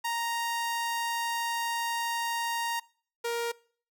sawtooth tone pair in turn, 932.3 / 469.1 Hz, A#5 / A#4, 0 / +11 cents, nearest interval octave, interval 1189 cents, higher first, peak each -25 dBFS, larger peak neither, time 0.04-2.8 / 3.24-3.52 s, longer first, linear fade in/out 10 ms, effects noise-tail reverb RT60 0.5 s tail -24 dB re dry

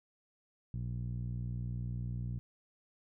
10% pulse tone with low-pass filter, 60 Hz, B1, 49 cents flat, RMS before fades -38 dBFS, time 0.74-2.39 s, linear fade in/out 0 ms, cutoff 130 Hz, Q 2.3, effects none

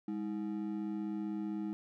triangle ring-modulated tone, 261.6 Hz, C4, in tune, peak -30 dBFS, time 0.08-1.73 s, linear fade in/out 0 ms, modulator 57.8 Hz, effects none

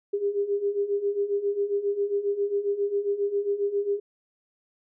sine beating tone pair, 399.2 / 406.6 Hz, G4 / G#4, +32 / -37 cents, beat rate 7.4 Hz, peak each -29 / -25 dBFS, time 0.13-4 s, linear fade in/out 10 ms, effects none

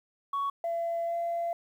sine tone, 1117 Hz, C#6, 13 cents sharp, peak -26 dBFS, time 0.33-0.5 s, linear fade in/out 5 ms
sine tone with pitch glide, 676 to 682.3 Hz, E5 to F5, +43 to -41 cents, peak -27 dBFS, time 0.64-1.53 s, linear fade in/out 2 ms, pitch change +16 cents, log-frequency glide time 1.05-1.15 s
effects tanh soft clip ceiling -25 dBFS + 10-bit

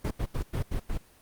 brown noise bursts at uneven times, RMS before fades -29 dBFS, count 6, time 0.04-0.11 / 0.19-0.26 / 0.34-0.43 / 0.53-0.63 / 0.71-0.8 / 0.89-0.98 s, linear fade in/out 10 ms, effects pink hiss -58 dBFS RMS until 1.21 s + Opus 24 kbps

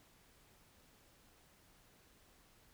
silence, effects pink hiss -67 dBFS RMS until 2.73 s

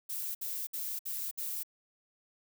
violet noise bursts, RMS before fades -37 dBFS, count 5, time 0.09-1.634 s, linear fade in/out 10 ms, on 260 ms, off 61 ms, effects none

